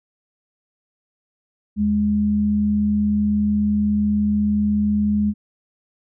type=tone pair together; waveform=sine; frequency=78 / 208.2 Hz; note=D#2 / G#3; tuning=+5 / +5 cents; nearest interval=octave + perfect fourth; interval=1700 cents; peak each=-27 / -16 dBFS; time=1.76-5.34 s; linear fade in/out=50 ms; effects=none